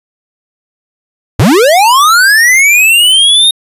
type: linear sweep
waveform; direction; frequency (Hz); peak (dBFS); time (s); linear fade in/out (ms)
square; up; 77.8 to 3729; -4; 1.39-3.51; 5
effects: resampled to 32000 Hz + 7-bit

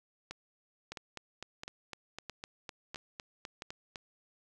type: two click trains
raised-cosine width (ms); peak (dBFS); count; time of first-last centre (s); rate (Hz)
0.2; -24 / -24; 13 / 6; 0.92-3.958 / 0.31-3.621; 3.95 / 1.51
effects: none

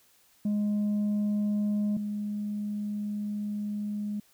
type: tone pair in turn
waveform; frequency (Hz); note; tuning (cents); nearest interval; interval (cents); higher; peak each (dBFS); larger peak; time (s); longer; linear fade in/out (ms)
sine; 207.7 / 207.7; G#3 / G#3; 0 / 0; unison; 0; neither; -22 / -29; first; 0.45-1.97 / 1.97-4.2; second; 5
effects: tanh soft clip ceiling -24 dBFS + white hiss -63 dBFS RMS until 4.33 s

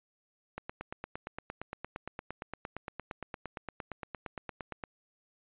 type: click train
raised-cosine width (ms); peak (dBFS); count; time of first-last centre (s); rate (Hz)
0.5; -23; 38; 0.58-4.838; 8.69
effects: resampled to 8000 Hz

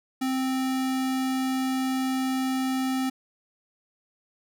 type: tone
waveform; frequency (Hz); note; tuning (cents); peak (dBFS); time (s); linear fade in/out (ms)
square; 261.6; C4; 0; -25; 0.21-3.1; 10
effects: none

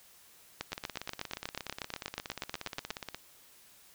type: two click trains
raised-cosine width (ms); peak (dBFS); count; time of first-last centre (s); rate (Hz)
0.2; -21 / -17; 42 / 20; 0.72-3.146 / 0.61-2.905; 16.9 / 8.28
effects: white hiss -59 dBFS RMS until 3.94 s

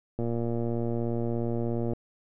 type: click train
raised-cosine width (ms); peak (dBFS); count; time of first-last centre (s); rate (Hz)
2; -18; 205; 0.19-1.934; 117
effects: none

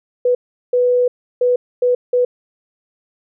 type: tone bursts at uneven times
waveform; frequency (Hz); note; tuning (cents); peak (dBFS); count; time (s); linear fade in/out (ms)
sine; 493.7; B4; -1; -11; 5; 0.25-0.35 / 0.73-1.08 / 1.41-1.56 / 1.82-1.95 / 2.13-2.25; 5
effects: none

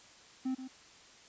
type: tone with echo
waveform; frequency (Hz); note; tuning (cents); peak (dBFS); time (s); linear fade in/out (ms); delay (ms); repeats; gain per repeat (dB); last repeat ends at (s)
triangle; 260; C4; -11; -29; 0.45-0.55; 10; 130; 1; -10; 0.68
effects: white hiss -57 dBFS RMS until 1.28 s + resampled to 16000 Hz

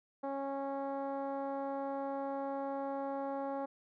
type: tone with low-pass filter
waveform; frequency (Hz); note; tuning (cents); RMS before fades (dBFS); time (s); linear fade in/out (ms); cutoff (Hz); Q
10% pulse; 275.3; C#4; -12; -38; 0.23-3.66; 10; 740; 1.6
effects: none

